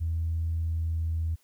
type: tone with pitch glide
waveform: sine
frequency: 82 to 81.34 Hz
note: E2 to E2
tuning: -9 to -23 cents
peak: -25 dBFS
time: 0-1.36 s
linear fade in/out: 20 ms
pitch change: -14 cents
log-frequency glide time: 0.54-1.12 s
effects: tanh soft clip ceiling -21 dBFS + white hiss -67 dBFS RMS until 1.43 s